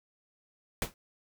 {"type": "noise with exponential decay", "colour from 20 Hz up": "pink", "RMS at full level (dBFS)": -27, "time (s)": [0.82, 0.94], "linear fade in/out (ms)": 1, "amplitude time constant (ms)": 24, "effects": []}